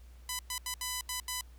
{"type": "tone bursts at uneven times", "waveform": "5% pulse", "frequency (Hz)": 1000, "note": "B5", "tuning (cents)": 21, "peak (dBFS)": -22, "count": 6, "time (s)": [[0.29, 0.39], [0.5, 0.58], [0.66, 0.74], [0.81, 1.01], [1.09, 1.2], [1.28, 1.41]], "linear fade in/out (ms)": 2, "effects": ["added 60 Hz sine -50 dBFS peak until 1.58 s", "pink hiss -65 dBFS RMS until 1.58 s"]}